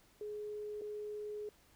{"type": "tone with dropouts", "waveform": "sine", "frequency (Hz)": 420, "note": "G#4", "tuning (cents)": 19, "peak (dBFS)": -40, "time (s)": [0.21, 1.49], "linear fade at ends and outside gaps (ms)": 2, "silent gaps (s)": [0.812, 0.818], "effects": ["pink hiss -67 dBFS RMS until 1.75 s"]}